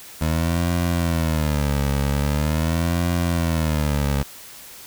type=tone with vibrato; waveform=20% pulse; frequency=77.78 Hz; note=D#2; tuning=in tune; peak=-14 dBFS; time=0.21-4.23 s; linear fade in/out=5 ms; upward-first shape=sine; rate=0.43 Hz; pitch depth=190 cents each way; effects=white hiss -41 dBFS RMS until 4.86 s